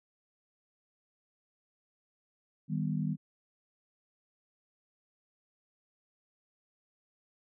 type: chord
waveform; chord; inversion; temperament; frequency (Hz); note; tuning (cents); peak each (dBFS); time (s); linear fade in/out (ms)
sine; Eb augmented; none; equal; 155.56 / 196 / 246.9; Eb3 / G3 / B3; 0 / 0 / 0; -32 / -34 / -37; 2.68-3.17; 50
effects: none